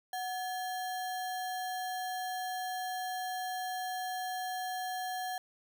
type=tone with sample-and-hold; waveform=sine; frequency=740 Hz; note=F#5; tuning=in tune; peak=-34 dBFS; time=0.13-5.38 s; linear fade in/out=2 ms; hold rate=2450 Hz; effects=none